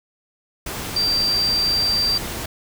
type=tone in noise; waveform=sine; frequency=4699 Hz; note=D8; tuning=in tune; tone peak=-17 dBFS; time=0.96-2.18 s; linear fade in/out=5 ms; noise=pink; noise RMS=-29 dBFS; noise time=0.66-2.46 s; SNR=+9 dB; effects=none